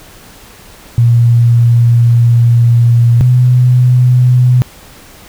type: tone pair in turn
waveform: sine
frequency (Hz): 118.2 / 124.97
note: A#2 / B2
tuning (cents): +24 / +21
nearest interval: minor second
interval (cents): 97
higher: second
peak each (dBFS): -4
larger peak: neither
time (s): 0.98-3.21 / 3.21-4.62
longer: first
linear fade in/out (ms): 0
effects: pink hiss -37 dBFS RMS until 5.28 s